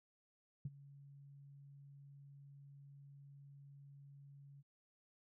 sine tone with ADSR envelope, 140.4 Hz, C#3, 22 cents sharp, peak -37 dBFS, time 0.65-4.63 s, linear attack 5 ms, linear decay 34 ms, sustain -19 dB, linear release 33 ms, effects tanh soft clip ceiling -33 dBFS

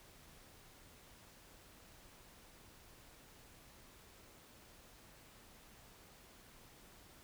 silence, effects pink hiss -61 dBFS RMS until 7.23 s

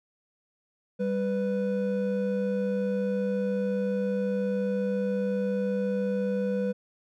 triangle tone pair together, 196.6 / 495.4 Hz, G3 / B4, +5 / +5 cents, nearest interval octave + major third, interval 1600 cents, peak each -26 dBFS, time 0.99-6.73 s, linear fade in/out 20 ms, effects none

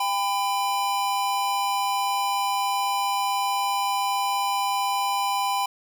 square tone pair together, 797 / 1001.6 Hz, G5 / B5, +28 / +24 cents, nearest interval major third, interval 396 cents, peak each -26 dBFS, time 0-5.66 s, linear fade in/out 5 ms, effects none

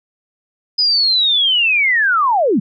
sine linear sweep, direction down, 5030 to 164.81 Hz, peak -11 dBFS, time 0.78-2.6 s, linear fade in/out 10 ms, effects none

